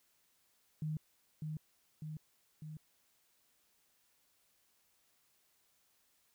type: tone with echo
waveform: sine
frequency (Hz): 154.4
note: D#3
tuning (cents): -13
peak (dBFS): -35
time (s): 0.82-0.97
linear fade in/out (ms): 2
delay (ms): 600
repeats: 3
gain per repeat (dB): -3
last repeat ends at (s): 2.77
effects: white hiss -74 dBFS RMS until 6.34 s